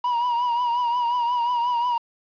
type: tone with vibrato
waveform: triangle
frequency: 962 Hz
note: B5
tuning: 46 cents flat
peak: -18 dBFS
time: 0.04-1.98 s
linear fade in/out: 5 ms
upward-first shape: triangle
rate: 5.6 Hz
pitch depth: 65 cents each way
effects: resampled to 11025 Hz + 8-bit